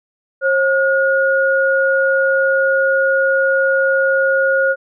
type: tone pair together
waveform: sine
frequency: 538.6 / 1438 Hz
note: C#5 / F#6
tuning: -50 / -50 cents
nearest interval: octave + perfect fourth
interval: 1700 cents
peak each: -14 / -15 dBFS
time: 0.41-4.76 s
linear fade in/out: 50 ms
effects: none